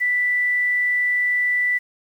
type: tone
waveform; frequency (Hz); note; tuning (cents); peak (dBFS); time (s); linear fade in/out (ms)
sine; 1975.5; B6; 0; -17; 0-1.79; 20
effects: 8-bit